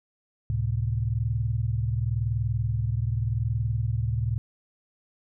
sine tone cluster, 71.2 / 110.8 / 131.7 Hz, C#2 / A2 / C3, +47 / +13 / +12 cents, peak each -31 / -25 / -31 dBFS, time 0.5-4.38 s, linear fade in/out 0 ms, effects none

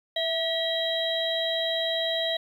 harmonic tone with a mistuned harmonic, 645 Hz, E5, 38 cents flat, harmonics 1 / 3 / 5 / 6, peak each -28 / -34 / -32 / -29 dBFS, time 0.16-2.37 s, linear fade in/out 5 ms, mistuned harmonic 1, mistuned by +36 cents, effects 9-bit

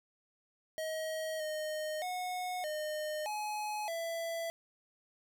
square tone with pitch steps, 633 / 617 / 729 / 611 / 845 / 666 Hz, D#5 / D#5 / F#5 / D#5 / G#5 / E5, +30 / -15 / -26 / -32 / +30 / +18 cents, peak -36 dBFS, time 0.78-4.5 s, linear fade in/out 0 ms, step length 620 ms, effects none

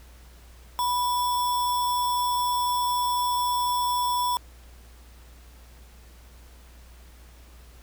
sine tone with sample-and-hold, 983 Hz, B5, 8 cents flat, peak -22 dBFS, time 0.79-4.37 s, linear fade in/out 0 ms, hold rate 4410 Hz, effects added 60 Hz sine -47 dBFS peak until 7.82 s + pink hiss -55 dBFS RMS until 7.82 s

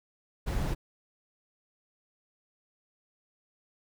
brown noise, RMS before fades -30 dBFS, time 0.46-0.75 s, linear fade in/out 20 ms, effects none

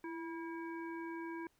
harmonic tone with a mistuned harmonic, 324.1 Hz, E4, 29 cents flat, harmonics 1 / 3 / 5 / 7, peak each -42 / -48 / -51 / -55 dBFS, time 0.04-1.47 s, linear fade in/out 2 ms, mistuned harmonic 1, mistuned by +50 cents, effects pink hiss -75 dBFS RMS until 1.59 s

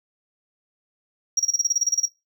triangle tone bursts, 5660 Hz, F8, 22 cents sharp, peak -14 dBFS, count 13, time 1.37-2.056 s, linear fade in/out 5 ms, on 26 ms, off 29 ms, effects noise-tail reverb RT60 0.2 s tail -17 dB re dry + tanh soft clip ceiling -14 dBFS

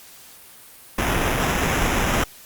pink noise with sample-and-hold, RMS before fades -21 dBFS, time 0.98-2.24 s, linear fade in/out 5 ms, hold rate 4410 Hz, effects white hiss -45 dBFS RMS until 2.45 s + Opus 48 kbps

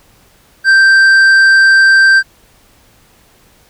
sine tone with tanh clipping, 1568 Hz, G6, in tune, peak -5 dBFS, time 0.64-2.23 s, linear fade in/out 50 ms, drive 7 dB, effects pink hiss -48 dBFS RMS until 3.69 s

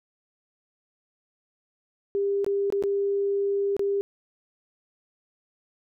sine tone with dropouts, 399.4 Hz, G4, 32 cents sharp, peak -22 dBFS, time 2.15-4.01 s, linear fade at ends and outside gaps 0 ms, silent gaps 2.445-2.464 / 2.702-2.724 / 2.825-2.837 / 3.766-3.794 s, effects none

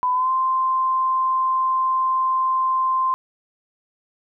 sine tone with pitch glide, 1001 to 1043.5 Hz, B5 to C6, +23 to -5 cents, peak -17 dBFS, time 0.03-3.14 s, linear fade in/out 0 ms, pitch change +72 cents, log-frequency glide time 0.13-0.3 s, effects none

